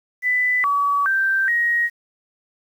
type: tone with pitch steps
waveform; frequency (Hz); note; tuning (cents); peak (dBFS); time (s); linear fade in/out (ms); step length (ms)
sine; 1994 / 1138 / 1567 / 1885; B6 / C#6 / G6 / A#6; +16 / +45 / -1 / +19; -16; 0.22-1.9; 50; 420
effects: 8-bit